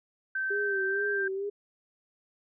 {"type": "tone with pitch glide", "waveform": "sine", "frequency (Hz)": [1550, 1576.2], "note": ["G6", "G6"], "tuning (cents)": [-20, 9], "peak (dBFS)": -28, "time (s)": [0.35, 1.28], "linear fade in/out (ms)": 5, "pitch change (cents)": 29, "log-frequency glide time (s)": [0.64, 1.13]}
{"type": "tone with vibrato", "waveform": "sine", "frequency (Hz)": 396.9, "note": "G4", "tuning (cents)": 22, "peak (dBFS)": -30, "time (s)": [0.5, 1.5], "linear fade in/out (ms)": 10, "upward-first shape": "sine", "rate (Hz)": 2.2, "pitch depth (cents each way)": 65}
{"effects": []}